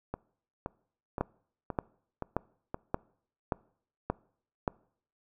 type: two click trains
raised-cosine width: 1 ms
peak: -14 / -20 dBFS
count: 7 / 6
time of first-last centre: 1.21-4.678 / 0.14-2.744 s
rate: 1.73 / 1.92 Hz
effects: noise-tail reverb RT60 0.6 s tail -24 dB re dry